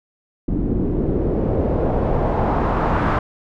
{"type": "noise with low-pass filter sweep", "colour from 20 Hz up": "pink", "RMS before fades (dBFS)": -19, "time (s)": [0.48, 3.19], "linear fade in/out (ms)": 5, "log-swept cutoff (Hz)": [260, 1300], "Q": 1.7, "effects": []}